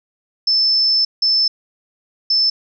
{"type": "tone bursts at uneven times", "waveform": "sine", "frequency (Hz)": 5274, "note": "E8", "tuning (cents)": 0, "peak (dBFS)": -12, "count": 3, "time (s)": [[0.47, 1.05], [1.22, 1.48], [2.3, 2.5]], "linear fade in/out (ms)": 5, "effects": []}